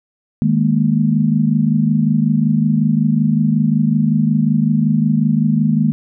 sine chord, D# suspended fourth, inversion none, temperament equal, 155.56 / 207.7 / 233.1 Hz, D#3 / G#3 / A#3, 0 / 0 / 0 cents, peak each -16 dBFS, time 0.42-5.92 s, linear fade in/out 0 ms, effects none

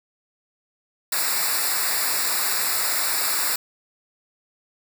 white noise with comb filter, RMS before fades -23 dBFS, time 1.12-3.56 s, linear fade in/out 5 ms, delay 0.32 ms, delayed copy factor -1, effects none

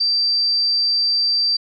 sine tone, 4682 Hz, D8, 6 cents flat, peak -15 dBFS, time 0-1.57 s, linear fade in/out 10 ms, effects none

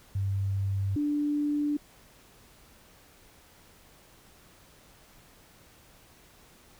sine tone pair in turn, 98 / 293.7 Hz, G2 / D4, 0 / 0 cents, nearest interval octave + perfect fifth, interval 1900 cents, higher second, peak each -26 / -25 dBFS, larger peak second, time 0.15-0.96 / 0.96-1.77 s, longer neither, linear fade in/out 5 ms, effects pink hiss -57 dBFS RMS until 6.79 s

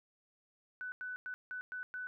sine tone bursts at uneven times, 1496 Hz, F#6, 19 cents sharp, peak -39 dBFS, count 6, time 0.81-0.92 / 1.01-1.16 / 1.26-1.34 / 1.51-1.61 / 1.72-1.83 / 1.94-2.07 s, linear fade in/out 0 ms, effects none

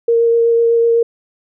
sine tone with vibrato, 464.1 Hz, A#4, 8 cents flat, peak -9 dBFS, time 0.08-1.03 s, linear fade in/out 5 ms, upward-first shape sine, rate 8 Hz, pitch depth 10 cents each way, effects none

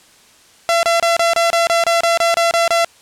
sawtooth tone bursts, 676 Hz, E5, 43 cents sharp, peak -8 dBFS, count 13, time 0.69-2.846 s, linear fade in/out 0 ms, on 140 ms, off 28 ms, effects white hiss -48 dBFS RMS until 3.01 s + low-pass 9000 Hz 12 dB/octave

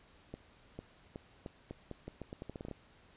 accelerating click train, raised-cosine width 2 ms, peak -29 dBFS, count 16, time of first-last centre 0.34-2.713 s, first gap 450 ms, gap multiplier 0.82, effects pink hiss -63 dBFS RMS until 3.16 s + resampled to 8000 Hz

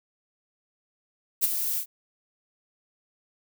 violet noise with ADSR envelope, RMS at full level -20 dBFS, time 1.41-1.86 s, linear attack 31 ms, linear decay 24 ms, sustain -8 dB, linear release 83 ms, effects none

